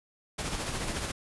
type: noise with tremolo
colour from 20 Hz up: pink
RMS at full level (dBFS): -32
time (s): 0.38-1.12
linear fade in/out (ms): 10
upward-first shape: sine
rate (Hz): 14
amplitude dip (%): 40
effects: resampled to 24000 Hz